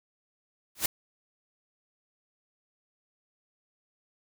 white noise with exponential growth, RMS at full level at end -20 dBFS, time 0.75-0.86 s, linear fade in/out 5 ms, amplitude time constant 22 ms, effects none

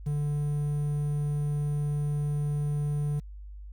triangle tone with quantisation, 146.8 Hz, D3, in tune, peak -24 dBFS, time 0.06-3.2 s, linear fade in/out 10 ms, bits 9, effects added 50 Hz sine -40 dBFS peak until 3.72 s

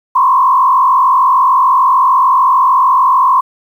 sine tone with frequency modulation, 1046 Hz, C6, 1 cent flat, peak -6 dBFS, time 0.15-3.41 s, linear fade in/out 10 ms, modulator 46.7 Hz, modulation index 1.4, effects 7-bit

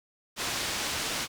white low-pass noise, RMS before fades -32 dBFS, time 0.36-1.28 s, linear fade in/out 50 ms, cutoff 5800 Hz, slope 12 dB/octave, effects none

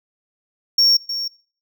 triangle tone with echo, 5510 Hz, F8, 24 cents flat, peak -10 dBFS, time 0.78-0.97 s, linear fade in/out 5 ms, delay 310 ms, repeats 1, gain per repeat -11 dB, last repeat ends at 1.28 s, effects noise-tail reverb RT60 0.5 s tail -25 dB re dry

